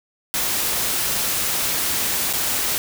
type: noise with dropouts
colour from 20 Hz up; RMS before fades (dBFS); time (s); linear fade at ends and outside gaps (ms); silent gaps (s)
white; -22; 0.34-2.78; 0; 2.328-2.335
effects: none